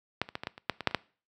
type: clicks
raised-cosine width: 0.3 ms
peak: -11 / -26 / -17 / -20 / -16 / -28 / -10 / -19 / -6 / -27 / -9 dBFS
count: 11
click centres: 0.216 / 0.289 / 0.354 / 0.435 / 0.471 / 0.579 / 0.697 / 0.807 / 0.873 / 0.911 / 0.947 s
effects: noise-tail reverb RT60 0.4 s tail -22 dB re dry + high-pass 80 Hz 12 dB/octave